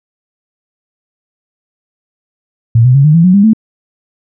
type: tone with pitch steps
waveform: sine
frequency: 115.3 / 126.46 / 138.71 / 152.14 / 166.87 / 183.03 / 200.7 / 220.2 Hz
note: A#2 / B2 / C#3 / D#3 / E3 / F#3 / G3 / A3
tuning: -19 / +41 / +1 / -39 / +21 / -19 / +41 / +2 cents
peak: -3 dBFS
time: 2.75-3.534 s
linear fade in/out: 5 ms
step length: 98 ms
effects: none